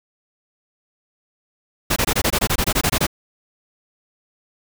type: noise bursts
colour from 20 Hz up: pink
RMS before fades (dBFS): -18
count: 14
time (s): 1.9-3.068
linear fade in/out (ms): 10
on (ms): 63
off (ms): 22
effects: none